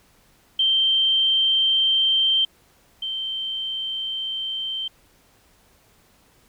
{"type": "tone pair in turn", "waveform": "sine", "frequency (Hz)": [3136, 3121], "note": ["G7", "G7"], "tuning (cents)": [0, -8], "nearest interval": "unison", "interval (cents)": 8, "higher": "first", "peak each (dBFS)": [-16, -25], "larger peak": "first", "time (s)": [[0.59, 2.45], [3.02, 4.88]], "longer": "neither", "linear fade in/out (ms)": 5, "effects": ["pink hiss -58 dBFS RMS until 6.48 s"]}